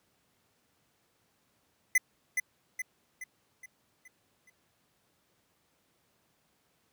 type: tone with echo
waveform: square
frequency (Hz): 2025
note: B6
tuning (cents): +43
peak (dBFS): -21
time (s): 1.95-1.98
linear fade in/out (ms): 5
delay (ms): 420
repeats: 6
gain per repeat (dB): -6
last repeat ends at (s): 4.5
effects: pink hiss -72 dBFS RMS until 6.92 s + high-pass 100 Hz 12 dB/octave